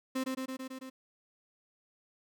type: tone with echo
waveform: 35% pulse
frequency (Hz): 261.6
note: C4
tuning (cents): 0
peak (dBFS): -29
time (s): 0.15-0.24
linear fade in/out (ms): 10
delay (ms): 110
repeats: 6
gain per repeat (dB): -2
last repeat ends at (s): 0.9
effects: none